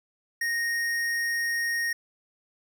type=tone with tanh clipping; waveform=sine; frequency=1861 Hz; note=A#6; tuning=3 cents flat; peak=-27 dBFS; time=0.41-1.93 s; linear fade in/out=5 ms; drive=17 dB; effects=none